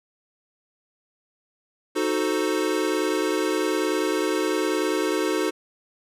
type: chord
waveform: square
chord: D# diminished seventh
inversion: none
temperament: equal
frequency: 311.1 / 370 / 440 / 523.3 Hz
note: D#4 / F#4 / A4 / C5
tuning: 0 / 0 / 0 / 0 cents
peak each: -27 / -27 / -28 / -32 dBFS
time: 1.95-5.51 s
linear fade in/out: 20 ms
effects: low-pass 12000 Hz 12 dB/octave